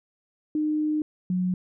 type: tone pair in turn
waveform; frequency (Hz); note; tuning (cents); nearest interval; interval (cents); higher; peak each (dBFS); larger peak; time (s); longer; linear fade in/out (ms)
sine; 305 / 182.35; D#4 / F#3; -34 / -25; major sixth; 891; first; -22; neither; 0.55-1.02 / 1.3-1.54; first; 2
effects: none